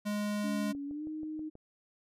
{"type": "tone", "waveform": "square", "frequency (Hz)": 207.7, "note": "G#3", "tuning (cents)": 0, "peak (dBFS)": -32, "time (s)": [0.05, 0.73], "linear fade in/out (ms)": 20}
{"type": "tone with pitch glide", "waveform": "sine", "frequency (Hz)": [282.6, 310], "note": ["C#4", "D#4"], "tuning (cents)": [34, -6], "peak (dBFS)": -36, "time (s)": [0.43, 1.5], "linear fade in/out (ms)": 20, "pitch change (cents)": 160, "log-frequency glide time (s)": [0.86, 1.06]}
{"type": "click train", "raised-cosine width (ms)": 2, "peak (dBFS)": -38, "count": 6, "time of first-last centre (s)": [0.75, 1.554], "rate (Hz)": 6.22}
{"effects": ["resampled to 32000 Hz"]}